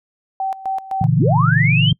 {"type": "tone with tremolo", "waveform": "sine", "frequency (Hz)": 770, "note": "G5", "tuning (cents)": -31, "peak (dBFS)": -18, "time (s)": [0.4, 1.07], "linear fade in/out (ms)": 2, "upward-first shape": "square", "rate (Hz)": 3.9, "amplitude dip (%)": 80}
{"type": "chord", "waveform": "sine", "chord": "A# diminished", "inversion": "none", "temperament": "equal with one note detuned", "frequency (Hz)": [116.54, 141.67, 164.81], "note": ["A#2", "C#3", "E3"], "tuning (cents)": [0, 38, 0], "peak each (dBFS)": [-17, -16, -17], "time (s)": [1.01, 1.93], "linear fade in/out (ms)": 5}
{"type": "linear sweep", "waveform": "sine", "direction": "up", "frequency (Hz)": [99, 3211], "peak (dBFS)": -16, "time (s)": [1.17, 1.92], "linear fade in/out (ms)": 10}
{"effects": ["noise-tail reverb RT60 0.1 s tail -26 dB re dry"]}